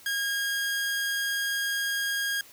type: tone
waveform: sawtooth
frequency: 1629 Hz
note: G#6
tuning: 34 cents flat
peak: -23 dBFS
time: 0.06-2.41 s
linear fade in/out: 2 ms
effects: white hiss -52 dBFS RMS until 2.52 s